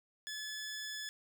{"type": "tone", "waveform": "15% pulse", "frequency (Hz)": 1719, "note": "A6", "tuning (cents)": -41, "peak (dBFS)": -34, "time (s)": [0.27, 1.09], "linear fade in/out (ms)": 0, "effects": []}